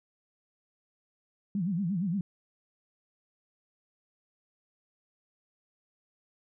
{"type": "tone with vibrato", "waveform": "sine", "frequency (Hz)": 183.8, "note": "F#3", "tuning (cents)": -11, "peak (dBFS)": -27, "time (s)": [1.55, 2.21], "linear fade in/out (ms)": 2, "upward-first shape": "sine", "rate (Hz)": 8.6, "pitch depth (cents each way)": 210, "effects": []}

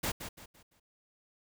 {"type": "noise with echo", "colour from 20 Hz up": "pink", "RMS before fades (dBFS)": -33, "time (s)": [0.03, 0.12], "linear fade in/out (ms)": 10, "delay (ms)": 170, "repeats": 4, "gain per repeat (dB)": -9, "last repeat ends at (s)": 0.8, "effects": []}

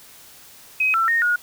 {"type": "tone with pitch steps", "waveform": "sine", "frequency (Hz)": [2528, 1341, 1849, 1443], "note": ["D#7", "E6", "A#6", "F#6"], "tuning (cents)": [27, 29, -15, -44], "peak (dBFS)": -16, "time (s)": [0.8, 1.36], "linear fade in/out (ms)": 5, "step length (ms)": 140, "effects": ["white hiss -46 dBFS RMS until 1.42 s"]}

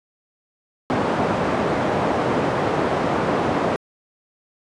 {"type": "band-pass noise", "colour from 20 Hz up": "white", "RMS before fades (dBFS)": -21, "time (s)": [0.9, 3.76], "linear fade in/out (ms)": 0, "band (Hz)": [120, 780], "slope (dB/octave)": 12, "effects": ["resampled to 22050 Hz"]}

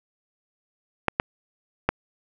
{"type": "clicks", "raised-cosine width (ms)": 0.5, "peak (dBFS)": -4, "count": 3, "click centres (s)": [1.083, 1.199, 1.89], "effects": []}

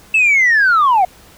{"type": "linear sweep", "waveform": "sine", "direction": "down", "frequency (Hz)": [2663, 700], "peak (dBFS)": -7, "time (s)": [0.14, 1.05], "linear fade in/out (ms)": 5, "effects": ["tanh soft clip ceiling -6 dBFS", "pink hiss -44 dBFS RMS until 1.37 s"]}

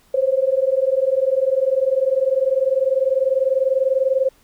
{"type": "tone pair together", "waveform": "sine", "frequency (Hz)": [519, 539.1], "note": ["C5", "C#5"], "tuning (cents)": [-14, -48], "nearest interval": "minor second", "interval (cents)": 66, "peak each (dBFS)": -18, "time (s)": [0.14, 4.29], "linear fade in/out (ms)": 5, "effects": ["pink hiss -56 dBFS RMS until 4.43 s"]}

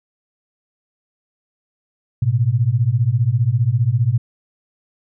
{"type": "beating tone pair", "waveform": "sine", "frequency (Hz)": [110, 125], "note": ["A2", "B2"], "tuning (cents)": [0, 21], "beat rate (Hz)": 15, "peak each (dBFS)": [-17, -16], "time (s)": [2.22, 4.18], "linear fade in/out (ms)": 5, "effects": []}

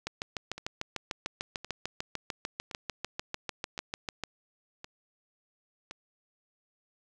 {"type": "two click trains", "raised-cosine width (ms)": 0.2, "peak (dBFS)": [-24, -16], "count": [6, 29], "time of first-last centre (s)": [[0.58, 5.91], [0.07, 4.237]], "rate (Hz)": [0.938, 6.72], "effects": []}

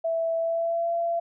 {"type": "tone with pitch glide", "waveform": "sine", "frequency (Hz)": [659.3, 679], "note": ["E5", "F5"], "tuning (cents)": [0, -49], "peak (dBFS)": -23, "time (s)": [0.04, 1.2], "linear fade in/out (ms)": 10, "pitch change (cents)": 51, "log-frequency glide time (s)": [0.37, 0.91], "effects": []}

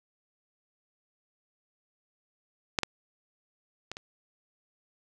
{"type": "clicks", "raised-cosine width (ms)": 0.2, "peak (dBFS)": [-7, -10, -19, -23], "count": 4, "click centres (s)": [2.788, 2.833, 3.916, 3.969], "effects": []}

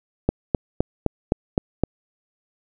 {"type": "click train", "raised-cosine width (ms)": 2, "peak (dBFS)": -4, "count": 7, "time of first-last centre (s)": [0.29, 1.836], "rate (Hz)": 3.88, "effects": []}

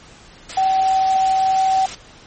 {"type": "tone in noise", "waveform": "sine", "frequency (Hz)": 763, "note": "G5", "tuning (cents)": -47, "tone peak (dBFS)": -13, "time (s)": [0.57, 1.86], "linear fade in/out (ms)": 5, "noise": "white", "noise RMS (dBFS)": -30, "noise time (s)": [0.49, 1.95], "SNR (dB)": 14, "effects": ["pink hiss -44 dBFS RMS until 2.26 s", "MP3 32 kbps"]}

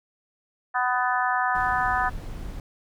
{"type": "harmonic tone", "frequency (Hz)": 249.7, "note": "B3", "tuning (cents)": 19, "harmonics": [3, 4, 5, 6, 7], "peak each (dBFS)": [-26, -27, -28, -29, -29], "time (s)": [0.74, 2.1], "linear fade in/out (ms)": 20}
{"type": "noise", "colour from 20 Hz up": "brown", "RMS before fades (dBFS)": -35, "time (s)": [1.55, 2.6], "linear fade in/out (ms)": 2}
{"effects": []}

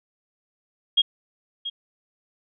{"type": "tone with echo", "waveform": "sine", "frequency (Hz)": 3262, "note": "G#7", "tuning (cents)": -32, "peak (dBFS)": -14, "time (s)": [0.97, 1.02], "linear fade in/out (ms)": 10, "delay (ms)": 680, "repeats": 1, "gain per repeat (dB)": -13, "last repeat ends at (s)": 1.7, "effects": []}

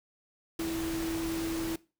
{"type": "tone in noise", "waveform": "sine", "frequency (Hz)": 328.1, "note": "E4", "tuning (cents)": -8, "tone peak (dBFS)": -31, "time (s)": [0.59, 1.76], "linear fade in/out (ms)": 5, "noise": "pink", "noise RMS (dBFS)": -39, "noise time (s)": [0.59, 1.76], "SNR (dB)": 5, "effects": ["noise-tail reverb RT60 0.3 s tail -20 dB re dry"]}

